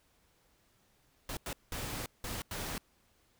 pink noise bursts at uneven times, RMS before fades -39 dBFS, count 5, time 1.29-1.37 / 1.46-1.53 / 1.72-2.06 / 2.24-2.42 / 2.51-2.78 s, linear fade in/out 2 ms, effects pink hiss -70 dBFS RMS until 3.39 s

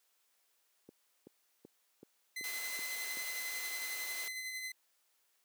click train, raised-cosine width 3 ms, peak -31 dBFS, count 7, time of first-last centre 0.89-3.171 s, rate 2.63 Hz
sawtooth tone with tremolo, 2039 Hz, C7, 45 cents flat, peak -35 dBFS, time 2.36-4.72 s, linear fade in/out 5 ms, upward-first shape sine, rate 11 Hz, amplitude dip 35%
white noise, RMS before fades -44 dBFS, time 2.44-4.28 s, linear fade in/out 0 ms
effects white hiss -75 dBFS RMS until 5.44 s + high-pass 400 Hz 12 dB/octave

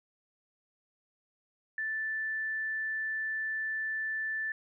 sine tone, 1760 Hz, A6, in tune, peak -31 dBFS, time 1.78-4.52 s, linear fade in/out 2 ms, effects none

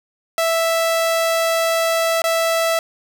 sawtooth tone with dropouts, 659.3 Hz, E5, in tune, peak -12 dBFS, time 0.38-2.79 s, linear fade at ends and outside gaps 1 ms, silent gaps 2.219-2.24 s, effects none

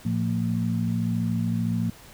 sine tone cluster, 112.7 / 174.4 / 228.1 Hz, A2 / F3 / A#3, +42 / -2 / -37 cents, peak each -27 dBFS, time 0.05-1.9 s, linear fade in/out 5 ms, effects pink hiss -48 dBFS RMS until 2.13 s

